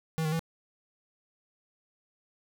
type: tone with pitch steps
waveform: square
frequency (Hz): 160.5 / 155.5 / 163.8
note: E3 / D#3 / E3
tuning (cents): -46 / -1 / -11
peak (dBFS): -28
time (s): 0.18-0.393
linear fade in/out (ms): 0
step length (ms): 71
effects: none